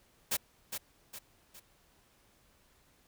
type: noise with echo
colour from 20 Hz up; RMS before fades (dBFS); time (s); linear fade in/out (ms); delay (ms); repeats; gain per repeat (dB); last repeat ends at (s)
white; -31; 0.31-0.37; 10; 410; 3; -7; 1.6
effects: pink hiss -67 dBFS RMS until 3.07 s